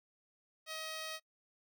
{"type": "tone with notch filter", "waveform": "5% pulse", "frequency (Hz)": 633, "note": "D#5", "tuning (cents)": 30, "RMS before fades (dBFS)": -43, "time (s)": [0.66, 1.2], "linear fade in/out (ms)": 50, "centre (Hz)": 7200, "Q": 1.9, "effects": ["noise-tail reverb RT60 0.1 s tail -24 dB re dry"]}